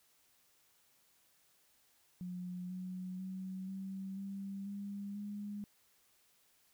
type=tone with pitch steps; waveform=sine; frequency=180 / 183.99 / 188.08 / 192.25 / 196.52 / 200.9 / 205.3 Hz; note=F#3 / F#3 / F#3 / G3 / G3 / G3 / G#3; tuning=-47 / -9 / +29 / -33 / +5 / +43 / -20 cents; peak=-40 dBFS; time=2.21-5.64 s; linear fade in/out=0 ms; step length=490 ms; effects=white hiss -71 dBFS RMS until 6.73 s